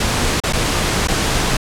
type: noise with dropouts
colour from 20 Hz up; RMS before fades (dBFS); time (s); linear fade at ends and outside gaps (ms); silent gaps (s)
pink; -17; 0-1.57; 5; 0.402-0.436 / 0.526-0.532 / 1.074-1.083
effects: low-pass 9000 Hz 12 dB/octave